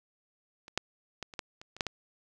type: clicks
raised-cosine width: 0.2 ms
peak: -30 / -11 / -20 / -29 / -17 / -29 / -29 / -11 / -16 dBFS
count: 9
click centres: 0.681 / 0.776 / 1.227 / 1.338 / 1.392 / 1.615 / 1.766 / 1.808 / 1.867 s
effects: none